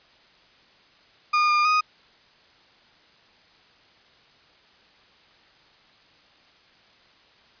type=tone with pitch steps; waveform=35% pulse; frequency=1217 / 1208 / 1245 Hz; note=D#6 / D6 / D#6; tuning=-39 / +48 / +1 cents; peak=-16 dBFS; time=1.33-1.81 s; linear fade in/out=10 ms; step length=160 ms; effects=white hiss -56 dBFS RMS until 7.6 s + resampled to 11025 Hz